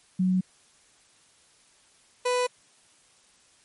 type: tone pair in turn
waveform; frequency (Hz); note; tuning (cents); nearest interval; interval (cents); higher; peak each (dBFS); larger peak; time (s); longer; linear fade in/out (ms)
sine / 30% pulse; 185 / 496.3; F#3 / B4; 0 / +8; octave + perfect fourth; 1708; second; -20 / -20; neither; 0.19-0.41 / 2.25-2.47; neither; 10
effects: white hiss -60 dBFS RMS until 3.64 s + MP3 48 kbps